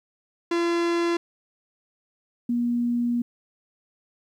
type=tone pair in turn; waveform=45% pulse / sine; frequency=341.3 / 239.5 Hz; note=F4 / A#3; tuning=-40 / +47 cents; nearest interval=tritone; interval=613 cents; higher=first; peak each=-21 dBFS; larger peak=neither; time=0.51-1.17 / 2.49-3.22 s; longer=second; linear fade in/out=5 ms; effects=low-pass 5000 Hz 12 dB/octave + 10-bit